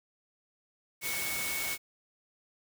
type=tone in noise; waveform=sine; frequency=2217 Hz; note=C#7; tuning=in tune; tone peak=-36 dBFS; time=1.01-1.78 s; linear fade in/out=50 ms; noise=white; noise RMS=-35 dBFS; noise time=1.01-1.78 s; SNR=-4 dB; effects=none